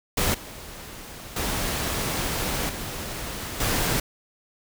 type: noise with level steps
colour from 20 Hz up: pink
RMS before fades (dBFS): -23 / -40 / -27 / -33 / -24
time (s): 0.17-4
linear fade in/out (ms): 5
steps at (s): 0.34 / 1.36 / 2.69 / 3.6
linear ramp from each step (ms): 5
effects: none